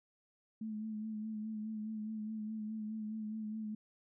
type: tone with vibrato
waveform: sine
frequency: 216.4 Hz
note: A3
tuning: 29 cents flat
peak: -38 dBFS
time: 0.61-3.75 s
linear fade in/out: 5 ms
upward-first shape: sine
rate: 4.8 Hz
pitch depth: 33 cents each way
effects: none